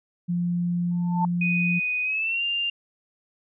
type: tone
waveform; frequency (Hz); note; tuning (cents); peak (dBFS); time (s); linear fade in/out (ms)
sine; 174.61; F3; 0; -22; 0.28-1.8; 20
type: tone with exponential growth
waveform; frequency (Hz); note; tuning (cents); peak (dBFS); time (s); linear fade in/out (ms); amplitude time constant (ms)
sine; 887; A5; +14; -19; 0.91-1.25; 2; 73
type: tone with pitch glide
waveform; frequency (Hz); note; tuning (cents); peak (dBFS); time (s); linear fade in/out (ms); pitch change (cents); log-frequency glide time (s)
sine; 2489 to 2794; D#7 to F7; 0 to 0; -23; 1.41-2.7; 5; +200; 2.03-2.43
effects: none